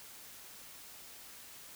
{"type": "silence", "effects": ["white hiss -52 dBFS RMS until 1.75 s"]}